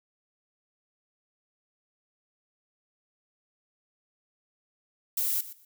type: noise with echo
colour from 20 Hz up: violet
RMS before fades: -28 dBFS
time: 5.17-5.41 s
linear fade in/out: 5 ms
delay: 120 ms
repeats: 2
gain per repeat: -15 dB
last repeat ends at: 5.65 s
effects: none